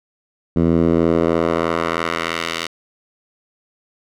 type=tone with band-pass filter sweep; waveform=10% pulse; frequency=83.1 Hz; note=E2; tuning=15 cents sharp; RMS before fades=-18 dBFS; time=0.56-2.67 s; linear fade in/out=5 ms; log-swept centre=200 to 3400 Hz; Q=0.9; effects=none